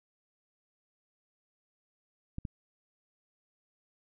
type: clicks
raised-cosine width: 5 ms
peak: -24 dBFS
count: 2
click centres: 2.384 / 2.452 s
effects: none